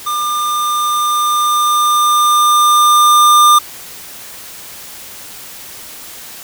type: tone with level ramp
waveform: square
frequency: 1200 Hz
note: D6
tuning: 37 cents sharp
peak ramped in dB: -16 to -5 dBFS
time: 0.06-3.59 s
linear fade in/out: 10 ms
effects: white hiss -32 dBFS RMS until 6.43 s